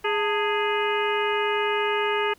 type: harmonic tone with a mistuned harmonic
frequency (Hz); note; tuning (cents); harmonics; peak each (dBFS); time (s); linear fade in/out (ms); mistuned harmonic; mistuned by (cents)
415.3; G#4; 0; 1 / 2 / 3 / 4 / 5 / 6 / 7; -25 / -28 / -30 / -31 / -32 / -33 / -33; 0.04-2.34; 10; 2; +120
effects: pink hiss -57 dBFS RMS until 2.38 s